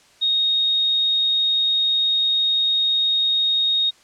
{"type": "tone", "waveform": "sine", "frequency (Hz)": 3729, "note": "A#7", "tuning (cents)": 0, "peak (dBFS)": -16, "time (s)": [0.21, 3.91], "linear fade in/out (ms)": 20, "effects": ["white hiss -53 dBFS RMS until 4.03 s", "low-pass 7000 Hz 12 dB/octave"]}